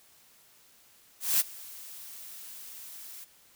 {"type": "noise with ADSR envelope", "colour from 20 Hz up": "blue", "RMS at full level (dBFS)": -23, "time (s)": [1.2, 3.25], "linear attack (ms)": 200, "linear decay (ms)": 24, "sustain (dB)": -22, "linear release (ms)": 18, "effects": ["white hiss -60 dBFS RMS until 3.55 s"]}